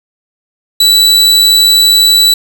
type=tone; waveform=40% pulse; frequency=3951 Hz; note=B7; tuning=in tune; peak=-3 dBFS; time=0.8-2.34 s; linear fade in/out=5 ms; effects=none